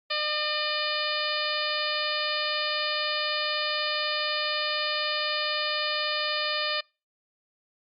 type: harmonic tone with a mistuned harmonic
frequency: 604 Hz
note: D5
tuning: 48 cents sharp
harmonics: 1 / 2 / 3 / 4 / 5 / 6 / 7 / 8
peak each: -34 / -34 / -34 / -34 / -34 / -34 / -34 / -34 dBFS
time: 0.1-6.81 s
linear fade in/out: 10 ms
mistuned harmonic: 5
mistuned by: -21 cents
effects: noise-tail reverb RT60 0.3 s tail -26 dB re dry + Opus 48 kbps